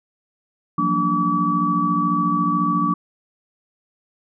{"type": "tone cluster", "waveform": "sine", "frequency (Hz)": [170.5, 184.6, 228.7, 290.7, 1146], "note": ["F3", "F#3", "A#3", "D4", "D6"], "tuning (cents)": [-41, -4, -33, -18, -43], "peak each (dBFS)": [-26, -25, -27, -24, -19], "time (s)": [0.78, 2.94], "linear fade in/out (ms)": 5, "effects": []}